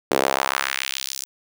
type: tone with high-pass filter sweep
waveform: sawtooth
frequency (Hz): 67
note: C2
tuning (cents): +42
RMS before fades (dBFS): -24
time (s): 0.11-1.25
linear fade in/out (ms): 0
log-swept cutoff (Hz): 390 to 6700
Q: 1.5
effects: none